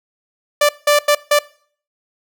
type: tone bursts at uneven times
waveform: sawtooth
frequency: 587.3 Hz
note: D5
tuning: in tune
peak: -6 dBFS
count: 4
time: 0.61-0.69 / 0.87-0.99 / 1.08-1.15 / 1.31-1.39 s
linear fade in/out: 5 ms
effects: noise-tail reverb RT60 0.5 s tail -21 dB re dry